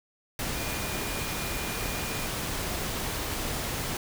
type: tone in noise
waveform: sine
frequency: 2426 Hz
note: D#7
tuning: 44 cents flat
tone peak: -41 dBFS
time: 0.55-2.26 s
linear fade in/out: 2 ms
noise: pink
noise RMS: -32 dBFS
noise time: 0.39-3.97 s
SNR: -12 dB
effects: none